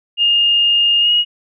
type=tone with pitch glide; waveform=sine; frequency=2831 to 2885 Hz; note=F7 to F#7; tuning=+23 to -44 cents; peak=-10 dBFS; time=0.17-1.25 s; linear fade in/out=50 ms; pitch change=+33 cents; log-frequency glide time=1-1.11 s; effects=none